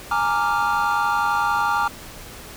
triangle chord, Bb dominant seventh, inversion third, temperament equal with one note detuned, 830.6 / 921.6 / 1174.7 / 1396.9 Hz, Ab5 / Bb5 / D6 / F6, 0 / -20 / 0 / 0 cents, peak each -22 dBFS, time 0.11-1.88 s, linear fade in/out 5 ms, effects pink hiss -39 dBFS RMS until 2.56 s

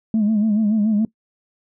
sine tone with vibrato, 213.7 Hz, G#3, 50 cents sharp, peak -13 dBFS, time 0.14-1.05 s, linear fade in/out 2 ms, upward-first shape sine, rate 7 Hz, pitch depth 79 cents each way, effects noise-tail reverb RT60 0.1 s tail -21 dB re dry + tanh soft clip ceiling -12 dBFS

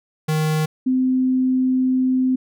square / sine tone pair in turn, 155.56 / 257.6 Hz, D#3 / C4, 0 / -27 cents, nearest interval major sixth, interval 873 cents, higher second, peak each -18 / -15 dBFS, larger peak second, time 0.28-0.66 / 0.86-2.36 s, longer second, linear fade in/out 10 ms, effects none

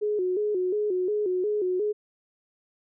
sine tone with vibrato, 392 Hz, G4, in tune, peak -23 dBFS, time 0.01-1.93 s, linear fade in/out 20 ms, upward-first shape square, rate 2.8 Hz, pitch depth 120 cents each way, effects none

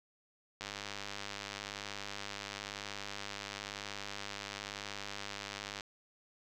click train, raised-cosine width 0.2 ms, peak -23 dBFS, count 526, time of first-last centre 0.61-5.808 s, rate 101 Hz, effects none

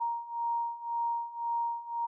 sine beating tone pair, 935 / 936.9 Hz, A#5 / A#5, +5 / +8 cents, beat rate 1.9 Hz, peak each -35 / -32 dBFS, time 0-2.07 s, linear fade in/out 20 ms, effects none

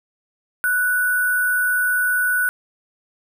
sine tone with sample-and-hold, 1480 Hz, F#6, in tune, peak -16 dBFS, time 0.64-2.49 s, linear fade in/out 0 ms, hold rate 11025 Hz, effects none

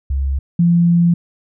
sine tone pair in turn, 68.1 / 171.6 Hz, C#2 / F3, -30 / -30 cents, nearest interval octave + major third, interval 1600 cents, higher second, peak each -15 / -9 dBFS, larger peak second, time 0.1-0.39 / 0.59-1.14 s, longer second, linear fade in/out 5 ms, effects none

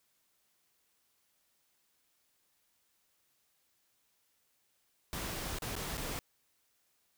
pink noise with dropouts, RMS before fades -39 dBFS, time 5.13-6.19 s, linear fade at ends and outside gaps 0 ms, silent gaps 5.586-5.621 / 5.754-5.764 / 5.971-5.978 s, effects white hiss -75 dBFS RMS until 7.17 s

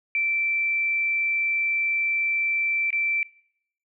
sine tone with dropouts, 2337 Hz, D7, 9 cents flat, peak -21 dBFS, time 0.15-3.23 s, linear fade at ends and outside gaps 1 ms, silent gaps 2.905-2.928 s, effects noise-tail reverb RT60 0.7 s tail -23 dB re dry

